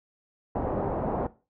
white low-pass noise, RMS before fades -29 dBFS, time 0.55-1.27 s, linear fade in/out 5 ms, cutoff 800 Hz, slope 24 dB/octave, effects noise-tail reverb RT60 0.3 s tail -17 dB re dry

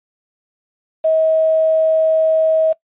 sine tone with quantisation, 638 Hz, D#5, 43 cents sharp, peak -11 dBFS, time 1.04-2.73 s, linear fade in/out 10 ms, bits 6, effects noise-tail reverb RT60 0.1 s tail -20 dB re dry + resampled to 8000 Hz

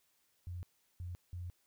sine tone bursts at uneven times, 88.6 Hz, F2, 25 cents sharp, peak -40 dBFS, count 3, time 0.47-0.63 / 1-1.15 / 1.33-1.5 s, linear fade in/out 0 ms, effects white hiss -75 dBFS RMS until 1.66 s

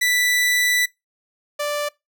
sawtooth tone pair in turn, 1975.5 / 587.3 Hz, B6 / D5, 0 / 0 cents, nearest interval octave + major sixth, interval 2100 cents, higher first, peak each -13 / -18 dBFS, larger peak first, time 0.01-0.86 / 1.59-1.89 s, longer first, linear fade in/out 10 ms, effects noise-tail reverb RT60 0.2 s tail -23 dB re dry

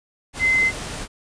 sine tone in noise, 2060 Hz, C7, 28 cents flat, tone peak -15 dBFS, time 0.39-0.72 s, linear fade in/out 50 ms, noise pink, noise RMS -31 dBFS, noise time 0.33-1.08 s, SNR +13 dB, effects resampled to 22050 Hz

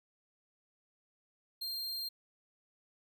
45% pulse tone, 4192 Hz, C8, 2 cents sharp, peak -36 dBFS, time 1.61-2.09 s, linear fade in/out 10 ms, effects none

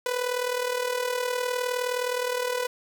sawtooth tone with amplitude modulation, 495.8 Hz, B4, 7 cents sharp, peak -19 dBFS, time 0.06-2.67 s, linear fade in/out 2 ms, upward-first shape sine, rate 39.4 Hz, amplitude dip 65%, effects none

